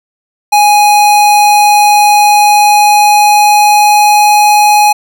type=tone with pitch glide; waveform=square; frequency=830.6 to 835.4 Hz; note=G#5 to G#5; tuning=0 to +10 cents; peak=-4 dBFS; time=0.52-4.93 s; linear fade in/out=10 ms; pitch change=+10 cents; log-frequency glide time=2.16-4.47 s; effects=none